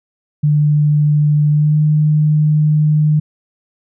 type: tone with pitch glide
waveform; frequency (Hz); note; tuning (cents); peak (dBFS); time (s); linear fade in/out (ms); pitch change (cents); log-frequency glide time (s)
sine; 148.9 to 152.03; D3 to D#3; +24 to -40; -9; 0.43-3.2; 10; +36; 1.51-1.77
effects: none